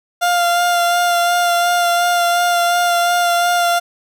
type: tone with vibrato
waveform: 30% pulse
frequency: 698.5 Hz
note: F5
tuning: in tune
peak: -10 dBFS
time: 0.21-3.8 s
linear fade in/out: 20 ms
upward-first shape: sine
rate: 2.8 Hz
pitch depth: 17 cents each way
effects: none